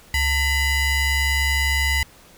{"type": "ring-modulated tone", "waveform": "40% pulse", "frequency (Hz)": 970, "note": "B5", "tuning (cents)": -31, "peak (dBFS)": -14, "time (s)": [0.14, 2.03], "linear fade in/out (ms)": 2, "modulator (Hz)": 1040, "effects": ["pink hiss -49 dBFS RMS until 2.37 s"]}